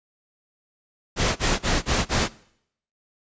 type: noise bursts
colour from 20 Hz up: pink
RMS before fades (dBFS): -21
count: 5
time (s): 1.16-2.288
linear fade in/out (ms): 50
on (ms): 200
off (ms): 32
effects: noise-tail reverb RT60 0.7 s tail -21 dB re dry + resampled to 16000 Hz